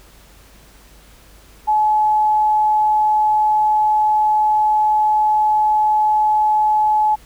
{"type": "tone", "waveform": "sine", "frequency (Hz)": 854, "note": "G#5", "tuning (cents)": 48, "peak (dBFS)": -12, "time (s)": [1.67, 7.16], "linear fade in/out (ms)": 20, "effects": ["added 50 Hz sine -47 dBFS peak until 7.25 s", "pink hiss -48 dBFS RMS until 7.25 s"]}